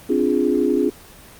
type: chord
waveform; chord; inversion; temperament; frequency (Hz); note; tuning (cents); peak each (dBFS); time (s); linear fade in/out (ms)
sine; D half-diminished seventh; third; equal; 261.6 / 293.7 / 349.2 / 415.3; C4 / D4 / F4 / Ab4; 0 / 0 / 0 / 0; -21; 0.09-0.9; 10
effects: pink hiss -43 dBFS RMS until 1.39 s + Opus 24 kbps